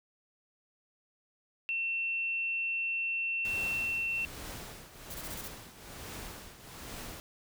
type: tone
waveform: sine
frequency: 2700 Hz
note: E7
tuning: 41 cents sharp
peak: -30 dBFS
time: 1.69-4.25 s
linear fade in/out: 0 ms
type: noise with tremolo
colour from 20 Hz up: pink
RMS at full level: -42 dBFS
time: 3.45-7.2 s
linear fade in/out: 0 ms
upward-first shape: triangle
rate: 1.2 Hz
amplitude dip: 75%
type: noise bursts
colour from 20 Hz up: blue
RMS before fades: -43 dBFS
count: 6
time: 5.1-5.48 s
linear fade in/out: 5 ms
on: 45 ms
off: 22 ms
effects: none